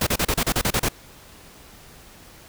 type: noise bursts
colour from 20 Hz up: pink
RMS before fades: -21 dBFS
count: 10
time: 0.01-0.887 s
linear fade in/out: 5 ms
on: 58 ms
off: 33 ms
effects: pink hiss -47 dBFS RMS until 2.48 s